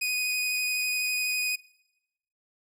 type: tone with vibrato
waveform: sawtooth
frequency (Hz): 2489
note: D#7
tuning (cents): 0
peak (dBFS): -23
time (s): 0.01-1.56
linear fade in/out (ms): 10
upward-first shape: sine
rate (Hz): 12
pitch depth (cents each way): 10
effects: noise-tail reverb RT60 0.9 s tail -23 dB re dry